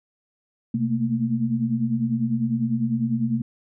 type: tone cluster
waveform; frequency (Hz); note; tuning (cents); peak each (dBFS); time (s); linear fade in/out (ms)
sine; 128.3 / 220.5 / 230.5; C3 / A3 / A#3; -34 / +4 / -19; -27 / -26 / -23; 0.74-3.42; 5
effects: none